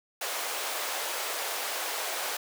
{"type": "high-pass noise", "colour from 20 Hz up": "pink", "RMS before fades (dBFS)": -33, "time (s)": [0.21, 2.37], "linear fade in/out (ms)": 5, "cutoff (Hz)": 500, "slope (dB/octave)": 24, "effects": []}